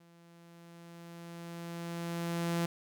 sawtooth tone with level ramp, 169.8 Hz, F3, 48 cents flat, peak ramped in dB -55 to -25 dBFS, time 0-2.66 s, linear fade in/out 5 ms, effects none

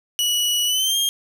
sawtooth tone with pitch glide, 2934 to 3218 Hz, F#7 to G7, -15 to +45 cents, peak -15 dBFS, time 0.19-1.09 s, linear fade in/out 0 ms, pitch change +160 cents, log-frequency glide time 0.66-0.97 s, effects none

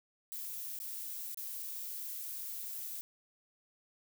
violet noise with dropouts, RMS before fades -42 dBFS, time 0.32-3.01 s, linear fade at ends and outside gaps 0 ms, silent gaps 0.789-0.801 / 1.345-1.373 s, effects none

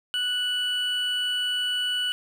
triangle tone pair together, 1479 / 2958 Hz, F#6 / F#7, -1 / -1 cents, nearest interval octave, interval 1200 cents, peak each -30 / -23 dBFS, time 0.14-2.12 s, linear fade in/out 0 ms, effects none

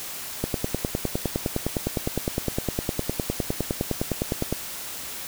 click train, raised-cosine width 2 ms, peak -10 dBFS, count 41, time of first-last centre 0.44-4.526 s, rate 9.79 Hz, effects white hiss -35 dBFS RMS until 5.27 s

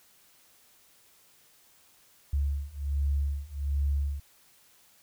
sine beating tone pair, 70 / 71.3 Hz, C#2 / C#2, +18 / +49 cents, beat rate 1.3 Hz, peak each -30 / -29 dBFS, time 2.33-4.2 s, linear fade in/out 5 ms, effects white hiss -61 dBFS RMS until 5.02 s

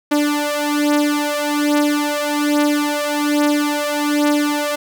sawtooth beating tone pair, 293.7 / 294.9 Hz, D4 / D4, 0 / +7 cents, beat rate 1.2 Hz, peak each -14 / -15 dBFS, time 0.11-4.76 s, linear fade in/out 10 ms, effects none

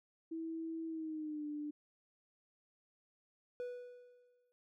sine tone with pitch glide, 325.7 to 296.9 Hz, E4 to D4, -21 to +19 cents, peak -39 dBFS, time 0.31-1.71 s, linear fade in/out 10 ms, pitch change -160 cents, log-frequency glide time 0.87-1.46 s
triangle tone with exponential decay, 491.6 Hz, B4, 8 cents flat, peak -36 dBFS, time 3.6-4.52 s, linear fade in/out 0 ms, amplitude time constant 200 ms
effects none

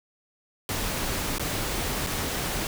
pink noise with dropouts, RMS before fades -29 dBFS, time 0.69-2.67 s, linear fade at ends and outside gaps 1 ms, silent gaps 1.383-1.396 / 2.065-2.07 s, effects none

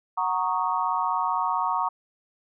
sine chord, D# minor seventh, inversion first, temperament equal, 740 / 932.3 / 1108.7 / 1244.5 Hz, F#5 / A#5 / C#6 / D#6, 0 / 0 / 0 / 0 cents, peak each -30 / -26 / -27 / -32 dBFS, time 0.17-1.89 s, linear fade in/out 10 ms, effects none

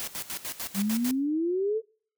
white noise with tremolo, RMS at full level -34 dBFS, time 0-1.11 s, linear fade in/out 0 ms, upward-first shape square, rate 6.7 Hz, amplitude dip 80%
sine exponential sweep, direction up, 191.1 to 456.4 Hz, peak -24 dBFS, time 0.74-1.82 s, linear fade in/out 50 ms
effects noise-tail reverb RT60 0.5 s tail -25 dB re dry

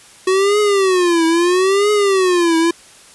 square tone with vibrato, 370 Hz, F#4, in tune, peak -12 dBFS, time 0.27-2.71 s, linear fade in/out 5 ms, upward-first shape triangle, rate 0.76 Hz, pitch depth 230 cents each way, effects white hiss -43 dBFS RMS until 3.14 s + resampled to 24000 Hz

